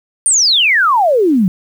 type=exponential sweep; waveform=sine; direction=down; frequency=9397 to 174.61 Hz; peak=-8 dBFS; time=0.26-1.48 s; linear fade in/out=0 ms; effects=7-bit